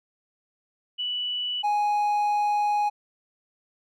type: tone pair in turn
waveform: sine / triangle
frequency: 2960 / 830.6 Hz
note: F#7 / G#5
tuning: 0 / 0 cents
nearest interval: octave + minor seventh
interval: 2200 cents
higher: first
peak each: -26 / -19 dBFS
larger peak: second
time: 0.98-1.63 / 1.63-2.9 s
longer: second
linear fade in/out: 20 ms
effects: none